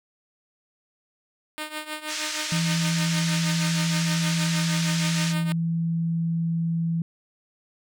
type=tone with tremolo; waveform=5% pulse; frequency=306.4 Hz; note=D#4; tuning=27 cents flat; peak=-17 dBFS; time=1.58-5.52 s; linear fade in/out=0 ms; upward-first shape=triangle; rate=6.4 Hz; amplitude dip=85%
type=band-pass noise; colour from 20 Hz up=white; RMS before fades=-31 dBFS; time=2.07-5.35 s; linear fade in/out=50 ms; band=1400 to 6900 Hz; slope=24 dB/octave
type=tone; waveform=sine; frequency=166.1 Hz; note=E3; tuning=13 cents sharp; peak=-22 dBFS; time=2.52-7.02 s; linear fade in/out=2 ms
effects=none